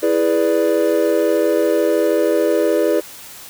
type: chord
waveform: triangle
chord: E dominant seventh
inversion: none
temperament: equal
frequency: 329.6 / 415.3 / 493.9 / 587.3 Hz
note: E4 / G#4 / B4 / D5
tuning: 0 / 0 / 0 / 0 cents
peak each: -17 dBFS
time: 0.02-3.01 s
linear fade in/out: 20 ms
effects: white hiss -37 dBFS RMS until 3.49 s